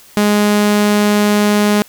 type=tone; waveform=sawtooth; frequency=207.7 Hz; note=G#3; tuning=in tune; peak=-6 dBFS; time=0.17-1.82 s; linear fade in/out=0 ms; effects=white hiss -43 dBFS RMS until 1.88 s